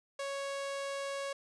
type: tone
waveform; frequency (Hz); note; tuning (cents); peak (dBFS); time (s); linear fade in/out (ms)
sawtooth; 554.4; C#5; 0; -32; 0.19-1.33; 5
effects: resampled to 22050 Hz